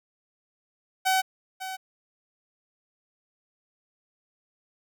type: tone with echo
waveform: sawtooth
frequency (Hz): 757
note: F#5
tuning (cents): +39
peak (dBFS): -17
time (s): 1.05-1.22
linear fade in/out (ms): 20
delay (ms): 550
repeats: 1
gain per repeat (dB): -12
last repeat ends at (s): 1.77
effects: none

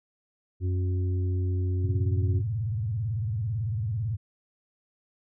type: harmonic tone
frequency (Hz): 91.5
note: F#2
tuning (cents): -19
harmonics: 1 / 3 / 4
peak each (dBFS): -24 / -39 / -39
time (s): 0.6-2.43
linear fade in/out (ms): 50
type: tone with vibrato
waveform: sine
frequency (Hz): 108.5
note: A2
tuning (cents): -24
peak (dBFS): -26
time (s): 1.83-4.17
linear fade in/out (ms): 20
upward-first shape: square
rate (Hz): 18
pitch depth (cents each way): 190
effects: none

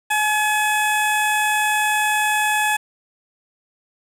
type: tone with notch filter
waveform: 15% pulse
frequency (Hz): 850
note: G#5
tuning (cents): +40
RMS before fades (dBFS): -19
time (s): 0.1-2.77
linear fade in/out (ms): 10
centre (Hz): 4300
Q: 1.7
effects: resampled to 32000 Hz + 7-bit

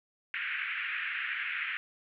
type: band-pass noise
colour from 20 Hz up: pink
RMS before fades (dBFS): -35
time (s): 0.34-1.77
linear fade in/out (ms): 0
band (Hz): 1500 to 2700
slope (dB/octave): 48
effects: none

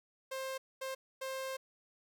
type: tone bursts at uneven times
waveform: sawtooth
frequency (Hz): 529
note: C5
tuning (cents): +19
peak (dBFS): -34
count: 3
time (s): 0.31-0.58 / 0.81-0.95 / 1.21-1.57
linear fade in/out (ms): 10
effects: none

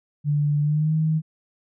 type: tone with pitch glide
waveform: sine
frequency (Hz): 146.9 to 157.44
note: D3 to D#3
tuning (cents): +1 to +21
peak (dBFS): -18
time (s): 0.24-1.22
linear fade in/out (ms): 50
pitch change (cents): +120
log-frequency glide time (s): 0.61-0.94
effects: none

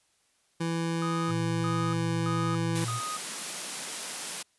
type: tone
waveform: 25% pulse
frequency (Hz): 166.2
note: E3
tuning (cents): +15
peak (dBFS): -24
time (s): 0.6-2.85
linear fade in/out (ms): 10
type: tone bursts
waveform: triangle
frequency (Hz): 1244.5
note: D#6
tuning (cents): 0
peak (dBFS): -31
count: 4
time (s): 1.02-3.17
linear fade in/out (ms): 2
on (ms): 290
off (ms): 330
type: tone with vibrato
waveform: sine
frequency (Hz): 116.6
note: A#2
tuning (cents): +1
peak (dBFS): -31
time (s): 1.27-3.01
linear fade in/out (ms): 50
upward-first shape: sine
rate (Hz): 9.6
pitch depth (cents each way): 24
type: high-pass noise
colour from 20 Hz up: white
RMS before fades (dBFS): -35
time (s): 2.75-4.43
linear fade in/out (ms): 10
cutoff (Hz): 140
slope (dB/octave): 96
effects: white hiss -69 dBFS RMS until 4.58 s + resampled to 24000 Hz

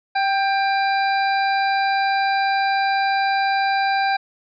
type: harmonic tone with a mistuned harmonic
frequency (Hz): 794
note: G5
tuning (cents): +22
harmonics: 1 / 2 / 3 / 5 / 6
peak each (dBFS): -18 / -24 / -28 / -32 / -34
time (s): 0.15-4.17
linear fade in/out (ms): 10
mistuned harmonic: 1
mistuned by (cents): -26
effects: none

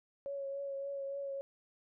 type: tone with vibrato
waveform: sine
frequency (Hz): 554.4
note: C#5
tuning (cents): 0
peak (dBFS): -37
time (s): 0.26-1.41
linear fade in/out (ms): 0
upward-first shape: triangle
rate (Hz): 3.5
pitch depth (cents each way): 24
effects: none

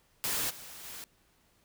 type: noise with level steps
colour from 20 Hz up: white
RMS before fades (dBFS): -32 / -47 / -44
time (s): 0.24-1.04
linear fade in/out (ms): 0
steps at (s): 0.49 / 0.83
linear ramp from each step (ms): 20
effects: pink hiss -68 dBFS RMS until 1.64 s

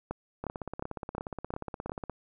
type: two click trains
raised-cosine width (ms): 1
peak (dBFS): -22 / -19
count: 29 / 6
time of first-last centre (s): 0.44-2.097 / 0.11-1.896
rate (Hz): 16.9 / 2.8
effects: none

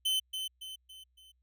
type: tone with echo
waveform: 45% pulse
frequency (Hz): 3058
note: G7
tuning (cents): -44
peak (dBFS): -27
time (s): 0.05-0.2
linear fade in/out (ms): 10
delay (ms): 280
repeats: 4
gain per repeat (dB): -7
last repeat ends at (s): 1.32
effects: added 62 Hz sine -70 dBFS peak until 1.42 s

